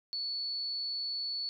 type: tone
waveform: sine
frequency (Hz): 4435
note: C#8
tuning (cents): 0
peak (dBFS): -33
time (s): 0.13-1.49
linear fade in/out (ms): 0
effects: none